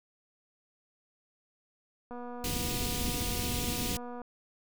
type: click train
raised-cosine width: 1 ms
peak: -30 dBFS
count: 513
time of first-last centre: 2.11-4.217 s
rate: 243 Hz
type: band-stop noise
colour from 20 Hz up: pink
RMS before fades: -33 dBFS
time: 2.44-3.97 s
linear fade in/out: 2 ms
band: 370 to 2400 Hz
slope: 24 dB/octave
effects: none